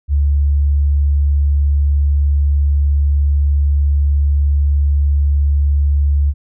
sine tone, 71.6 Hz, D2, 43 cents flat, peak -10 dBFS, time 0.08-6.34 s, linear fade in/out 50 ms, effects none

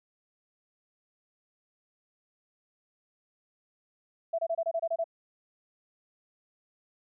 sine tone bursts, 664 Hz, E5, 12 cents sharp, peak -26 dBFS, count 9, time 4.33-5.042 s, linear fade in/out 10 ms, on 56 ms, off 26 ms, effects none

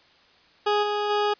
20% pulse tone with level steps, 415.3 Hz, G#4, in tune, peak -15 / -19 / -16 dBFS, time 0.66-1.34 s, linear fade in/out 10 ms, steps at 0.82 / 1.09 s, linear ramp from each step 20 ms, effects white hiss -57 dBFS RMS until 1.39 s + resampled to 11025 Hz

